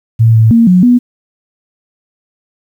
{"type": "tone with pitch steps", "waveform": "sine", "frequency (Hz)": [113.5, 111.4, 230.7, 181.4, 244.7], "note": ["A#2", "A2", "A#3", "F#3", "B3"], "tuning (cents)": [-46, 22, -18, -34, -16], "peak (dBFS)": -3, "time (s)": [0.19, 0.99], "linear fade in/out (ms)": 20, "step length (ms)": 160, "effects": ["7-bit"]}